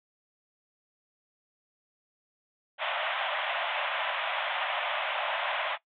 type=band-pass noise; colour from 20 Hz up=pink; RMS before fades=-31 dBFS; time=2.78-5.78 s; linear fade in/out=50 ms; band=570 to 3500 Hz; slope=96 dB/octave; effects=noise-tail reverb RT60 0.1 s tail -17 dB re dry + MP3 96 kbps